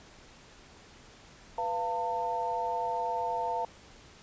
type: tone cluster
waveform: sine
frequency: 492.5 / 690 / 902 Hz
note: B4 / F5 / A5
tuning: -5 / -21 / +43 cents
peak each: -37 / -34 / -31 dBFS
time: 1.58-3.65 s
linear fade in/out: 2 ms
effects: pink hiss -54 dBFS RMS until 4.22 s + resampled to 16000 Hz